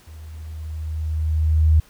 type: tone with level ramp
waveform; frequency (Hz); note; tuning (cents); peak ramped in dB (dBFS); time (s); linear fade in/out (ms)
sine; 78.3; D#2; +11; -37 to -10; 0.07-1.8; 5
effects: pink hiss -52 dBFS RMS until 1.89 s